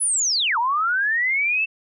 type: linear two-way sweep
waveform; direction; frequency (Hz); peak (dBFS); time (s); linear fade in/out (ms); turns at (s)
sine; down then up; 10400 to 894 to 2679; -18; 0-1.66; 20; 0.58
effects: none